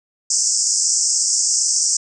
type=band-pass noise; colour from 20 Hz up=white; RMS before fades=-18 dBFS; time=0.3-1.97 s; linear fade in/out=5 ms; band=5100 to 8200 Hz; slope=96 dB/octave; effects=none